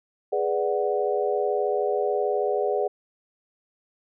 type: chord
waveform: sine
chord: G# half-diminished seventh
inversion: none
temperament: equal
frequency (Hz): 415.3 / 493.9 / 587.3 / 740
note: G#4 / B4 / D5 / F#5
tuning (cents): 0 / 0 / 0 / 0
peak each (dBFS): -25 / -28 / -28 / -29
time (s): 0.32-2.88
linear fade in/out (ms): 10
effects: none